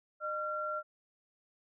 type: tone pair together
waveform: sine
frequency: 610.3 / 1370 Hz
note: D#5 / F6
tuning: -34 / -34 cents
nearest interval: octave + major second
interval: 1400 cents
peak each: -38 / -35 dBFS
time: 0.2-0.83 s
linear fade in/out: 50 ms
effects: none